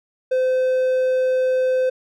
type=tone; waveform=triangle; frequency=514 Hz; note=C5; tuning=31 cents flat; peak=-14 dBFS; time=0.31-1.9 s; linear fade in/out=10 ms; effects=none